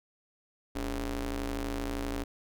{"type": "ring-modulated tone", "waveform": "sawtooth", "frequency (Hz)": 123.47, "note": "B2", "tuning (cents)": 0, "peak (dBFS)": -25, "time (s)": [0.75, 2.24], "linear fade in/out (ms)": 10, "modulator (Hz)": 159, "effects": []}